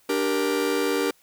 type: chord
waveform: 45% pulse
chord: G minor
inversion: second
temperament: just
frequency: 294 / 392 / 470.4 Hz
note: D4 / G4 / Bb4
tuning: +2 / 0 / +16 cents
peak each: -27 / -26 / -26 dBFS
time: 0.09-1.11 s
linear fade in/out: 5 ms
effects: white hiss -60 dBFS RMS until 1.22 s